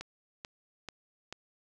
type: click train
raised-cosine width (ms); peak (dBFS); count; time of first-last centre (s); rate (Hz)
0.2; -23; 4; 0.01-1.326; 2.28
effects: none